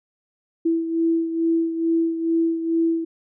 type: beating tone pair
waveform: sine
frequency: 329.6 / 331.9 Hz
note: E4 / E4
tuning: 0 / +12 cents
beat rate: 2.3 Hz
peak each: -19 / -26 dBFS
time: 0.65-3.05 s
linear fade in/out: 10 ms
effects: none